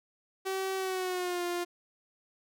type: tone with pitch glide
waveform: sawtooth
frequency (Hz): 382.4 to 350.7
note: G4 to F4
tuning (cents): -43 to +7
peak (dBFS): -27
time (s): 0.45-1.65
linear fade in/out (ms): 20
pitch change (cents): -150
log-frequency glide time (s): 0.76-1.44
effects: none